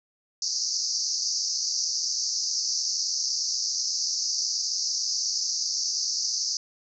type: band-pass noise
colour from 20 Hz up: white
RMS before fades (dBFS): -28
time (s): 0.42-6.57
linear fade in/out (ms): 2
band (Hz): 4600 to 6300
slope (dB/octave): 96
effects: none

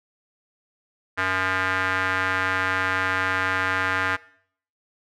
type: tone with band-pass filter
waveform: square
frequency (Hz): 94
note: F#2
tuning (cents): +28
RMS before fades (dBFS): -24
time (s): 1.17-4.17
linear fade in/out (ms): 20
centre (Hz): 1600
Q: 2.9
effects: noise-tail reverb RT60 0.6 s tail -20 dB re dry

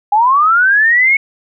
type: linear sweep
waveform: sine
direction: up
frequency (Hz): 804 to 2217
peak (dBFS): -7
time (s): 0.12-1.17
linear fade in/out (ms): 5
effects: none

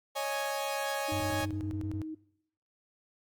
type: chord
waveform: sawtooth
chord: C# suspended second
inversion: none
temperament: equal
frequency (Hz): 554.4 / 622.3 / 830.6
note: C#5 / D#5 / G#5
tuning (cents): 0 / 0 / 0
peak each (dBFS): -31 / -35 / -31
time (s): 0.15-1.46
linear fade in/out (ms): 20
type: tone with pitch glide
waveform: sine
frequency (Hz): 308.1 to 314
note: D#4 to D#4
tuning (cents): -17 to +16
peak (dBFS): -36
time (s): 1.08-2.15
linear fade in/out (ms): 10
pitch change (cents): +33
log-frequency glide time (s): 1.19-2
type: tone bursts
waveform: triangle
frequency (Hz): 95.9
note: G2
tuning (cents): -37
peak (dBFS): -32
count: 9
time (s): 1.12-2.017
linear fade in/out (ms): 0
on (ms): 81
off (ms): 21
effects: noise-tail reverb RT60 0.8 s tail -22 dB re dry + Opus 48 kbps

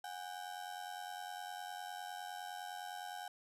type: ring-modulated tone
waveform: 35% pulse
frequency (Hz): 772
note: G5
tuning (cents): -27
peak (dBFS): -39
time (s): 0.04-3.28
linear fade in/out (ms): 2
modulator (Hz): 44.9
effects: resampled to 32000 Hz

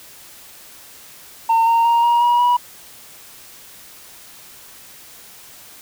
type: tone with pitch steps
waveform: sine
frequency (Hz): 910 / 922.2 / 934.5 / 947 / 959.7 / 972.5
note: A#5 / A#5 / A#5 / A#5 / B5 / B5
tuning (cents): -42 / -19 / +4 / +27 / -50 / -27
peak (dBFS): -9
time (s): 1.49-2.57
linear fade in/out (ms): 10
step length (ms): 180
effects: tanh soft clip ceiling -11 dBFS + white hiss -42 dBFS RMS until 5.81 s

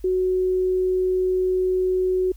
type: tone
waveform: sine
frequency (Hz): 370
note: F#4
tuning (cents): 0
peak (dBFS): -18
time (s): 0.04-2.32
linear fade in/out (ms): 5
effects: added 50 Hz sine -39 dBFS peak until 2.36 s + white hiss -59 dBFS RMS until 2.36 s

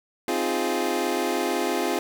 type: chord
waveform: 25% pulse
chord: F minor seventh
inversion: second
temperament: equal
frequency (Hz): 261.6 / 311.1 / 349.2 / 415.3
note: C4 / Eb4 / F4 / Ab4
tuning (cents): 0 / 0 / 0 / 0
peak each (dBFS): -26 / -28 / -23 / -25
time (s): 0.28-1.99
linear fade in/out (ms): 2
effects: 9-bit

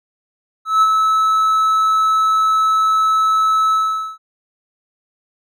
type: tone with ADSR envelope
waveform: triangle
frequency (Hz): 1301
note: E6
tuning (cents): -23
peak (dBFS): -6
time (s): 0.65-4.18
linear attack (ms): 170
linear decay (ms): 40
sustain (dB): -4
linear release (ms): 450
effects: none

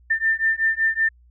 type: beating tone pair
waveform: sine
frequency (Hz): 1790 / 1795.3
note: A6 / A6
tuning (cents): +29 / +34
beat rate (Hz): 5.3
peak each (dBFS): -21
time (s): 0.1-1.09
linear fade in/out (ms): 10
effects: added 60 Hz sine -50 dBFS peak until 1.3 s

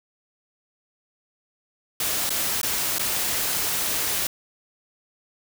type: noise with dropouts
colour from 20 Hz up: white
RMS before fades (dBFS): -25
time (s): 2-4.27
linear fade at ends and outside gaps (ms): 2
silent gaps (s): 2.294-2.304 / 2.615-2.631 / 2.984-2.994
effects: none

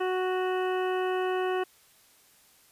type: harmonic tone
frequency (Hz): 370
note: F#4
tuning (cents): 0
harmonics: 1 / 2 / 3 / 4 / 5 / 7 / 8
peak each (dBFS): -27 / -33 / -37 / -39 / -41 / -44 / -45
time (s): 0-1.64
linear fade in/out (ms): 10
effects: white hiss -60 dBFS RMS until 2.71 s + resampled to 32000 Hz

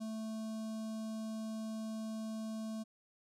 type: tone with notch filter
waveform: square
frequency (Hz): 220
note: A3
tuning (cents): 0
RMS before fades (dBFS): -41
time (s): 0-2.84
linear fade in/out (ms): 20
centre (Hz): 2000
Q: 0.53
effects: low-pass 10000 Hz 12 dB/octave

